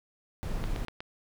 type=noise; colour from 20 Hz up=brown; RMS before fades=-32 dBFS; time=0.43-0.85 s; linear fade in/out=0 ms
type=click train; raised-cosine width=0.3 ms; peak=-22 dBFS; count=4; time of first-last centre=0.64-1.005 s; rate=8.22 Hz
effects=none